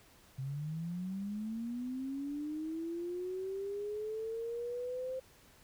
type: linear sweep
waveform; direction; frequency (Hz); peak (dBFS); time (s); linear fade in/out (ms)
sine; up; 129.5 to 523.3; -36; 0.38-5.2; 10
effects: pink hiss -62 dBFS RMS until 5.63 s